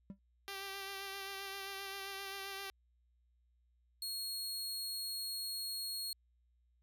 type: tone with exponential decay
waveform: triangle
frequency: 196 Hz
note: G3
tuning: in tune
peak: -38 dBFS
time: 0.1-0.19 s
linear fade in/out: 0 ms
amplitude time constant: 18 ms
type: tone with vibrato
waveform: 5% pulse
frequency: 392 Hz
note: G4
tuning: in tune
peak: -31 dBFS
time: 0.48-2.7 s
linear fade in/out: 0 ms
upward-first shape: sine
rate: 7.6 Hz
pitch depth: 22 cents each way
type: tone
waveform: sawtooth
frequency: 4302 Hz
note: C8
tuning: 47 cents sharp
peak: -36 dBFS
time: 4.02-6.13 s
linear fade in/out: 2 ms
effects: added 60 Hz sine -70 dBFS peak until 6.82 s